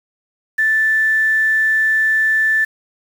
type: tone with quantisation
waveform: sine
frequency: 1760 Hz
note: A6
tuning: in tune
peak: -12 dBFS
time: 0.58-2.65 s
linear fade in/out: 10 ms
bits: 6
effects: none